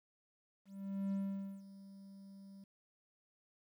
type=tone with ADSR envelope; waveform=triangle; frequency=196 Hz; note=G3; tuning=in tune; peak=-32 dBFS; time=0.65-2.64 s; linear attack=470 ms; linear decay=490 ms; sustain=-18 dB; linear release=3 ms; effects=12-bit